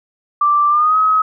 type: tone with pitch glide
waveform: sine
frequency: 1174.7 to 1273.6 Hz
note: D6 to D#6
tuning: 0 to +40 cents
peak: -10 dBFS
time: 0.41-1.22 s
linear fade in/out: 5 ms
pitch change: +140 cents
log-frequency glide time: 0.69-0.97 s
effects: none